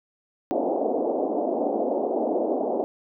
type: band-pass noise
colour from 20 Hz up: white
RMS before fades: -25 dBFS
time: 0.51-2.84 s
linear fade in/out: 0 ms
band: 240 to 730 Hz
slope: 48 dB/octave
effects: none